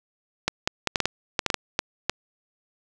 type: clicks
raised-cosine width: 0.2 ms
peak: -4 dBFS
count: 12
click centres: 0.48 / 0.675 / 0.873 / 0.958 / 1.003 / 1.056 / 1.392 / 1.463 / 1.502 / 1.543 / 1.791 / 2.096 s
effects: none